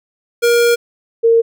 square / sine tone pair in turn, 473.1 / 459.1 Hz, A#4 / A#4, +26 / -26 cents, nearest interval minor second, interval 52 cents, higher first, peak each -10 / -7 dBFS, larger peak second, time 0.42-0.76 / 1.23-1.42 s, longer first, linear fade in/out 20 ms, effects none

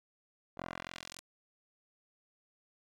10% pulse tone with band-pass filter sweep, 43.65 Hz, F1, in tune, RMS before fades -45 dBFS, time 0.57-1.2 s, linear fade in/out 10 ms, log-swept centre 750 to 7700 Hz, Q 0.89, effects none

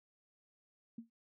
sine tone with exponential decay, 230 Hz, A#3, 23 cents flat, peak -40 dBFS, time 0.98-1.1 s, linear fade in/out 5 ms, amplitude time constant 24 ms, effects none

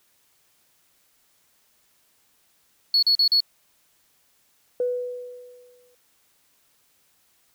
sine tone bursts, 4381 Hz, C#8, 21 cents flat, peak -14 dBFS, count 4, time 2.94-3.404 s, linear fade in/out 2 ms, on 86 ms, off 40 ms
sine tone with exponential decay, 493.8 Hz, B4, in tune, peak -19 dBFS, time 4.8-5.95 s, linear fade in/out 2 ms, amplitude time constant 250 ms
effects tanh soft clip ceiling -12 dBFS + white hiss -64 dBFS RMS until 7.54 s

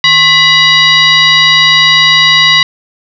sine tone with frequency modulation, 2913 Hz, F#7, 28 cents flat, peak -3 dBFS, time 0.04-2.63 s, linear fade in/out 2 ms, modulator 920 Hz, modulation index 1.7, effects none

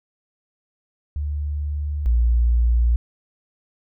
sine tone pair in turn, 73.42 / 58.89 Hz, D2 / A#1, 0 / +18 cents, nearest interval major third, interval 382 cents, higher first, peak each -22 / -14 dBFS, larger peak second, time 1.16-2.06 / 2.06-2.96 s, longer neither, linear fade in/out 0 ms, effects none

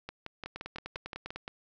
two click trains, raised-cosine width 0.3 ms, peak -23 / -23 dBFS, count 10 / 9, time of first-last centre 0.46-1.36 / 0.09-1.479 s, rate 10 / 5.76 Hz, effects resampled to 16000 Hz + 9-bit

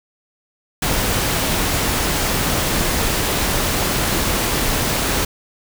pink noise, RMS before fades -19 dBFS, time 0.82-5.25 s, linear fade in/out 5 ms, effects none

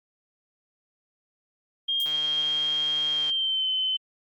sine tone with pitch glide, 3220 to 3057 Hz, G7 to G7, +46 to -44 cents, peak -23 dBFS, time 1.88-3.97 s, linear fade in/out 10 ms, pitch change -90 cents, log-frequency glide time 3.11-3.68 s
violet noise with exponential decay, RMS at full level -33 dBFS, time 2-2.16 s, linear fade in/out 2 ms, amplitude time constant 33 ms
click train, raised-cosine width 0.2 ms, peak -23 dBFS, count 189, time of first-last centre 2.06-3.297 s, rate 152 Hz
effects Opus 24 kbps

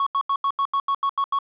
triangle tone bursts, 1108 Hz, C#6, 1 cent flat, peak -17 dBFS, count 10, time 0-1.388 s, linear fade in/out 2 ms, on 65 ms, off 82 ms, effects resampled to 8000 Hz + 9-bit

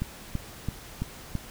click train, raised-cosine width 5 ms, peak -16 dBFS, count 5, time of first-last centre 0.02-1.353 s, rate 3 Hz, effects pink hiss -45 dBFS RMS until 1.5 s

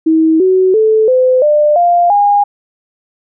sine tone with pitch steps, 320 / 374 / 437.1 / 510.9 / 597.1 / 697.9 / 815.7 Hz, D#4 / F#4 / A4 / C5 / D5 / F5 / G#5, +49 / +19 / -11 / -41 / +29 / -1 / -31 cents, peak -6 dBFS, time 0.06-2.44 s, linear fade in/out 10 ms, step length 340 ms, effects none

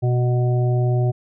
harmonic tone, 123.47 Hz, B2, in tune, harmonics 1 / 3 / 5 / 6, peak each -16 / -26 / -30 / -32 dBFS, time 0.02-1.12 s, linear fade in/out 20 ms, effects none

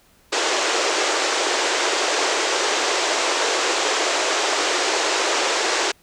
pink band-pass noise, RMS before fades -21 dBFS, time 0.32-5.92 s, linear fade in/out 10 ms, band 340 to 7700 Hz, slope 48 dB/octave, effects pink hiss -56 dBFS RMS until 6.02 s

